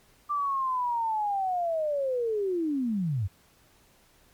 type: linear sweep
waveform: sine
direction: down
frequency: 1184 to 86.5 Hz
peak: -25 dBFS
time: 0.29-3.28 s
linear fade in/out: 20 ms
effects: pink hiss -61 dBFS RMS until 4.33 s + MP3 96 kbps